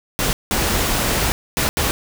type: noise bursts at uneven times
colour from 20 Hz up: pink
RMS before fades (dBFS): -19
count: 4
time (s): 0.19-0.33 / 0.51-1.32 / 1.57-1.69 / 1.77-1.91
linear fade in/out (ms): 0
effects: none